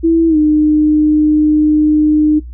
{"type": "tone with pitch glide", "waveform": "sine", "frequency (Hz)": [329.6, 304], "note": ["E4", "D#4"], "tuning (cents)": [0, -40], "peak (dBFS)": -7, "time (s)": [0.03, 2.4], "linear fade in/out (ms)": 20, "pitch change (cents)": -140, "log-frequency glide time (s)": [0.28, 0.37], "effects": ["noise-tail reverb RT60 0.2 s tail -24 dB re dry", "added 60 Hz sine -26 dBFS peak until 2.53 s"]}